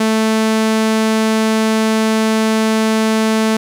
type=tone; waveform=sawtooth; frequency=220 Hz; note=A3; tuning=in tune; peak=-8 dBFS; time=0-3.57 s; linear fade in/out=5 ms; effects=low-pass 11000 Hz 12 dB/octave + 7-bit